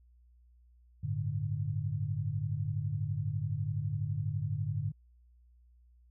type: chord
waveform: sine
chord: G suspended second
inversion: none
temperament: equal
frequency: 98 / 110 / 146.83 Hz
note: G2 / A2 / D3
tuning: 0 / 0 / 0 cents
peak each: -36 / -35 / -35 dBFS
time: 1.03-4.92 s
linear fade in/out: 10 ms
effects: added 60 Hz sine -59 dBFS peak until 6.1 s